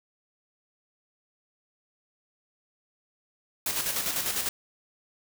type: noise with tremolo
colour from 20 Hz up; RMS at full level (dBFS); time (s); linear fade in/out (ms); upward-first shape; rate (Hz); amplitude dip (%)
white; -28; 3.66-4.49; 2; square; 10; 45
effects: none